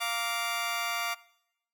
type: chord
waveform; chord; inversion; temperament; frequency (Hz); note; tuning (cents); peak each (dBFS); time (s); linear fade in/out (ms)
15% pulse; Bb major; second; just; 699.2 / 932.3 / 1165.4; F5 / Bb5 / D6; +2 / 0 / -14; -27 / -33 / -27; 0-1.15; 20
effects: noise-tail reverb RT60 0.8 s tail -20 dB re dry